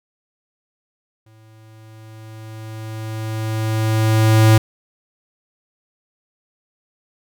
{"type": "tone with exponential growth", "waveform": "square", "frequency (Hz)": 110, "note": "A2", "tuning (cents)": 0, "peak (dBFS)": -8, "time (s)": [1.26, 4.58], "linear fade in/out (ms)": 5, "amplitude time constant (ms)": 720, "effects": []}